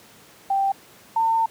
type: tone pair in turn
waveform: sine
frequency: 784 / 903.7 Hz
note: G5 / A5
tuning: 0 / +46 cents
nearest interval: major second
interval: 246 cents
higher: second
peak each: -18 / -17 dBFS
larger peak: second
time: 0.5-0.72 / 1.16-1.46 s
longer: second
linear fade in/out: 5 ms
effects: pink hiss -49 dBFS RMS until 1.5 s + high-pass 150 Hz 12 dB/octave